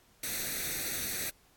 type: noise with comb filter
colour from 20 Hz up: white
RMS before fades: -35 dBFS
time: 0.23-1.3 s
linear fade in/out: 5 ms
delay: 0.49 ms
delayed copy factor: +0.7
effects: pink hiss -64 dBFS RMS until 1.56 s + AAC 64 kbps